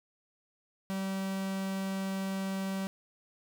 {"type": "tone", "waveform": "45% pulse", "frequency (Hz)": 192.7, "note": "G3", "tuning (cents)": -29, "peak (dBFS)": -32, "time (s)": [0.9, 2.87], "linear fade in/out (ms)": 0, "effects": ["12-bit"]}